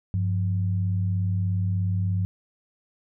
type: tone pair together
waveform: sine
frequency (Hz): 98.3 / 175.15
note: G2 / F3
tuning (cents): +5 / +5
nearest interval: minor seventh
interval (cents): 1000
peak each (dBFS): -22 / -31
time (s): 0.14-2.25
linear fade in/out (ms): 0
effects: none